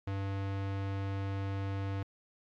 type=tone; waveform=square; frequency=98 Hz; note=G2; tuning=in tune; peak=-34 dBFS; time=0.07-2.03 s; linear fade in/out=5 ms; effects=low-pass 3000 Hz 12 dB/octave + 12-bit